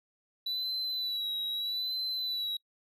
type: tone with vibrato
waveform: triangle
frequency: 3951 Hz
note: B7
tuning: in tune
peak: -30 dBFS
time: 0.46-2.57 s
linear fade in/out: 5 ms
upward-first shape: sine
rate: 0.79 Hz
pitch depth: 49 cents each way
effects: noise-tail reverb RT60 0.1 s tail -24 dB re dry